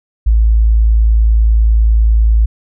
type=tone; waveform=sine; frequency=55 Hz; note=A1; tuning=in tune; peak=-6 dBFS; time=0.26-2.46 s; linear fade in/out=10 ms; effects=none